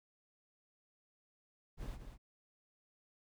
brown noise with echo, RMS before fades -43 dBFS, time 1.77-1.99 s, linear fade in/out 50 ms, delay 190 ms, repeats 1, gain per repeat -7 dB, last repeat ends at 2.18 s, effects none

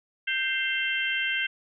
harmonic tone with a mistuned harmonic, 523.3 Hz, C5, in tune, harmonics 3 / 4 / 5 / 6, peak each -29 / -30 / -31 / -32 dBFS, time 0.27-1.47 s, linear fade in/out 10 ms, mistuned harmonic 5, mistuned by +60 cents, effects none

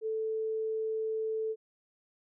sine tone, 440 Hz, A4, in tune, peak -30 dBFS, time 0.01-1.56 s, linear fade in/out 50 ms, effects none

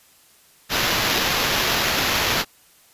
white noise with sample-and-hold, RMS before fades -21 dBFS, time 0.69-2.45 s, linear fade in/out 50 ms, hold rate 8820 Hz, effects white hiss -54 dBFS RMS until 2.93 s + resampled to 32000 Hz

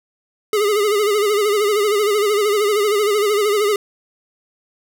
square tone with vibrato, 415.3 Hz, G#4, in tune, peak -15 dBFS, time 0.53-3.76 s, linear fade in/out 2 ms, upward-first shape sine, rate 13 Hz, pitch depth 74 cents each way, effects none

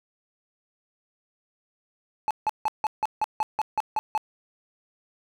triangle tone bursts, 862 Hz, A5, 36 cents flat, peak -19 dBFS, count 11, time 2.28-4.177 s, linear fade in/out 0 ms, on 27 ms, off 160 ms, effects none

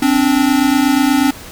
square tone pair together, 261.6 / 289.9 Hz, C4 / D4, 0 / -22 cents, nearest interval major second, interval 178 cents, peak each -14 dBFS, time 0.02-1.31 s, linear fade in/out 5 ms, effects pink hiss -34 dBFS RMS until 1.51 s

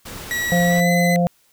pink noise, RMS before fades -34 dBFS, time 0.05-0.81 s, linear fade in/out 10 ms
40% pulse tone with pitch glide, 1926 to 2023 Hz, B6 to B6, -44 to +41 cents, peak -20 dBFS, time 0.31-1.16 s, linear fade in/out 0 ms, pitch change +85 cents, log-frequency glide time 0.66-0.9 s
harmonic tone, 174.61 Hz, F3, in tune, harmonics 1 / 3 / 4, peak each -16 / -21 / -22 dBFS, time 0.52-1.27 s, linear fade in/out 0 ms
effects white hiss -59 dBFS RMS until 1.52 s

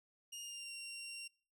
20% pulse tone with pitch glide, 2837 to 2758 Hz, F7 to F7, +27 to -22 cents, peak -40 dBFS, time 0.32-1.28 s, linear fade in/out 10 ms, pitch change -49 cents, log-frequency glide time 0.42-0.71 s, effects noise-tail reverb RT60 0.5 s tail -26 dB re dry

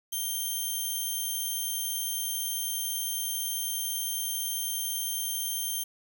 5% pulse tone, 3159 Hz, G7, 13 cents sharp, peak -21 dBFS, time 0.12-5.84 s, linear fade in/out 10 ms, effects 8-bit

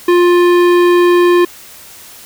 sine tone with hard clipping, 351.8 Hz, F4, 13 cents sharp, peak -8 dBFS, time 0.08-1.45 s, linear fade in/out 5 ms, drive 15 dB, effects white hiss -36 dBFS RMS until 2.25 s

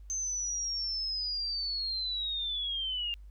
sine linear sweep, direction down, 6272 to 2789 Hz, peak -31 dBFS, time 0.1-3.14 s, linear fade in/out 0 ms, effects added 50 Hz sine -46 dBFS peak until 3.3 s + pink hiss -75 dBFS RMS until 3.3 s

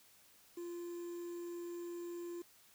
triangle tone with quantisation, 346.2 Hz, F4, 15 cents flat, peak -40 dBFS, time 0.57-2.42 s, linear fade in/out 5 ms, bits 10, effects white hiss -65 dBFS RMS until 2.74 s

